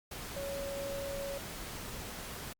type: tone in noise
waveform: sine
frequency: 557 Hz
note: C#5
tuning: 8 cents sharp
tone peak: -37 dBFS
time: 0.36-1.38 s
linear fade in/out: 5 ms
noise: pink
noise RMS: -43 dBFS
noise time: 0.11-2.53 s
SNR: +3 dB
effects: Opus 48 kbps